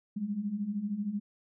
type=beating tone pair; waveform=sine; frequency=196 / 209 Hz; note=G3 / G#3; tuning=0 / +11 cents; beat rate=13 Hz; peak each=-37 / -32 dBFS; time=0.16-1.2 s; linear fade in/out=10 ms; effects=none